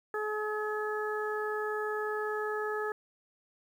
harmonic tone, 425.4 Hz, G#4, 42 cents sharp, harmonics 1 / 2 / 3 / 4, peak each -33 / -40 / -38 / -38 dBFS, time 0.14-2.92 s, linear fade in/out 2 ms, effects 10-bit

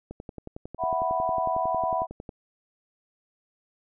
click train, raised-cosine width 2 ms, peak -24 dBFS, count 25, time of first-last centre 0.11-2.292 s, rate 11 Hz
sine chord, E suspended second, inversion none, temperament equal, 659.3 / 740 / 987.8 Hz, E5 / F#5 / B5, 0 / 0 / 0 cents, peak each -28 dBFS, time 0.78-2.07 s, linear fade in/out 50 ms
effects none

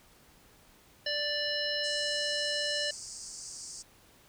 harmonic tone, 587.3 Hz, D5, in tune, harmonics 1 / 3 / 5 / 7 / 9, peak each -36 / -36 / -36 / -36 / -36 dBFS, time 1.06-2.91 s, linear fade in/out 5 ms
white band-pass noise, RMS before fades -44 dBFS, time 1.83-3.83 s, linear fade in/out 20 ms, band 4600 to 8800 Hz, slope 96 dB/octave
effects pink hiss -60 dBFS RMS until 4.28 s

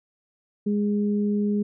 sine tone pair together, 206.2 / 412.4 Hz, G#3 / G#4, -12 / -12 cents, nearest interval octave, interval 1200 cents, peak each -21 / -29 dBFS, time 0.66-1.63 s, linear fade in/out 10 ms, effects none

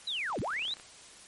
sine linear two-way sweep, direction down then up, 4059 to 69.3 to 4059 Hz, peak -31 dBFS, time 0.07-0.74 s, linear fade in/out 5 ms, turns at 0.4 s
click train, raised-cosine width 0.3 ms, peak -33 dBFS, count 18, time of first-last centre 0.3-0.799 s, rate 34.1 Hz
effects white hiss -52 dBFS RMS until 1.27 s + MP3 48 kbps

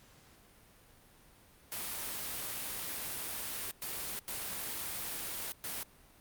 white noise bursts at uneven times, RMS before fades -39 dBFS, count 4, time 1.72-3.71 / 3.82-4.19 / 4.28-5.52 / 5.64-5.83 s, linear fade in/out 0 ms, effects pink hiss -61 dBFS RMS until 6.2 s + Opus 48 kbps

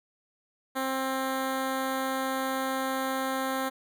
10% pulse tone with notch filter, 264.6 Hz, C4, 20 cents sharp, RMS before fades -30 dBFS, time 0.75-3.7 s, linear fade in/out 20 ms, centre 5300 Hz, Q 1.4, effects none

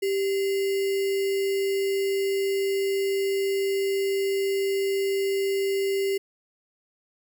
sine tone with sample-and-hold, 392 Hz, G4, in tune, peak -22 dBFS, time 0.02-6.18 s, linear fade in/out 10 ms, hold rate 2450 Hz, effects none

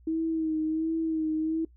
sine tone with vibrato, 318.8 Hz, D#4, 42 cents sharp, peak -25 dBFS, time 0.07-1.65 s, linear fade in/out 5 ms, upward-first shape sine, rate 1.4 Hz, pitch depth 36 cents each way, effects noise-tail reverb RT60 0.1 s tail -20 dB re dry + added 60 Hz sine -53 dBFS peak until 1.76 s

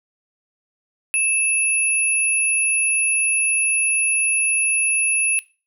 sine tone pair together, 2623 / 10492 Hz, E7 / E9, -9 / -9 cents, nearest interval 2 octaves, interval 2400 cents, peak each -19 dBFS, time 1.14-5.39 s, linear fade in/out 0 ms, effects noise-tail reverb RT60 0.3 s tail -18 dB re dry

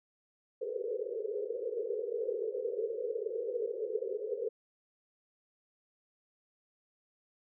white band-pass noise, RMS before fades -36 dBFS, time 0.61-4.49 s, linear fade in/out 10 ms, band 400 to 500 Hz, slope 96 dB/octave, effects none

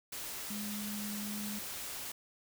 sine tone in noise, 207.7 Hz, G#3, in tune, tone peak -39 dBFS, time 0.5-1.59 s, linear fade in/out 5 ms, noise white, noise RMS -42 dBFS, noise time 0.12-2.12 s, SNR 0 dB, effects none

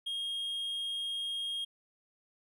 triangle tone, 3248 Hz, G#7, 39 cents flat, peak -32 dBFS, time 0.06-1.65 s, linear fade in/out 10 ms, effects none

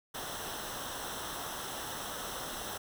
pink noise with comb filter, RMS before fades -40 dBFS, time 0.14-2.78 s, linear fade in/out 10 ms, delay 0.43 ms, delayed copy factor -0.7, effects none

